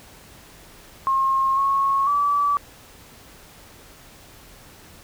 sine tone with pitch steps, 1073 / 1096 / 1152 Hz, C6 / C#6 / D6, +43 / -20 / -34 cents, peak -17 dBFS, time 1.07-2.57 s, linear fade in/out 0 ms, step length 500 ms, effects pink hiss -47 dBFS RMS until 5.03 s

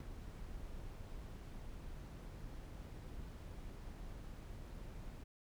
brown noise with ADSR envelope, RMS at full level -44 dBFS, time 0-5.24 s, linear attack 3 ms, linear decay 5 ms, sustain -5 dB, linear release 9 ms, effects none

